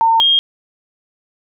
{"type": "tone pair in turn", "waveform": "sine", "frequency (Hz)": [907, 3232], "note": ["A#5", "G#7"], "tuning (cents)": [-48, -48], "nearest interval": "octave + minor seventh", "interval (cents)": 2200, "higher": "second", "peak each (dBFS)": -9, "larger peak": "neither", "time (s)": [[0.01, 0.2], [0.2, 0.39]], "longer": "neither", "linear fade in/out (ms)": 0, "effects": []}